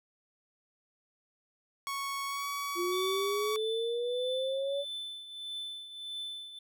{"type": "tone with pitch glide", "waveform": "sawtooth", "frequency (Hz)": [1108.7, 1131.3], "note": ["C#6", "C#6"], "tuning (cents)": [0, 35], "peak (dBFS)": -30, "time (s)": [1.87, 3.56], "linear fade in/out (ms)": 0, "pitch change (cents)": 35, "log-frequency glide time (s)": [2.26, 2.47]}
{"type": "linear sweep", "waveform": "sine", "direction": "up", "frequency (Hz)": [345, 570], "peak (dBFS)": -30, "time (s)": [2.75, 4.85], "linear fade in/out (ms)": 50}
{"type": "tone with tremolo", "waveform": "triangle", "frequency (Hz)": 3520, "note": "A7", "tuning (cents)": 0, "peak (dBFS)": -34, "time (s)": [2.92, 6.59], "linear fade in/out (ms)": 5, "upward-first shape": "triangle", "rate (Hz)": 1.6, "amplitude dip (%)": 70}
{"effects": []}